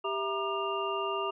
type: tone cluster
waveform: sine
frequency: 394.3 / 660 / 947 / 1202 / 2794 Hz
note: G4 / E5 / A#5 / D6 / F7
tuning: +10 / +2 / +27 / +40 / 0 cents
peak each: -34 / -38 / -37 / -34 / -39 dBFS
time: 0.04-1.31 s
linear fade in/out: 10 ms
effects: none